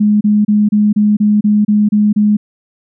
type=tone bursts; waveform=sine; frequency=209.3 Hz; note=G#3; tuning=14 cents sharp; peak=-7 dBFS; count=10; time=0-2.37 s; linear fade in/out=10 ms; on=210 ms; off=30 ms; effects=none